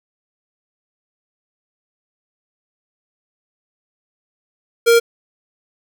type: tone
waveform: square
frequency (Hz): 466.2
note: A#4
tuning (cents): 0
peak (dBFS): -9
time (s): 4.86-5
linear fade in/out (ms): 20
effects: 8-bit